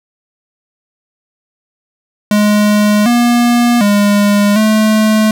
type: tone with pitch steps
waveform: square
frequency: 208.8 / 239.4 / 204.4 / 216.3 Hz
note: G#3 / A#3 / G#3 / A3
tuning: +10 / +46 / -27 / -29 cents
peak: -8 dBFS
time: 2.31-5.31 s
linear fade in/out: 2 ms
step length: 750 ms
effects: none